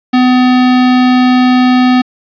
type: tone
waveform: square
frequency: 251.9 Hz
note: B3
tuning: 34 cents sharp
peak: -6 dBFS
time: 0.13-2.02 s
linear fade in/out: 10 ms
effects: resampled to 11025 Hz + 7-bit